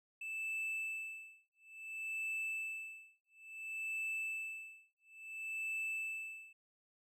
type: tone with tremolo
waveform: triangle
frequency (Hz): 2637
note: E7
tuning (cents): 0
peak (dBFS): -35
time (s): 0.21-6.53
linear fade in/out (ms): 5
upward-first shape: sine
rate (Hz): 0.58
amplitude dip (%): 100
effects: none